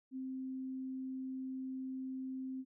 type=tone; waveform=sine; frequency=261.6 Hz; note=C4; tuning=in tune; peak=-39 dBFS; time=0.11-2.65 s; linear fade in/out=50 ms; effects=none